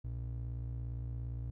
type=ring-modulated tone; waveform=triangle; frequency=90.7 Hz; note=F#2; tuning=34 cents flat; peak=-32 dBFS; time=0.04-1.51 s; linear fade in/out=10 ms; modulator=28.7 Hz; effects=none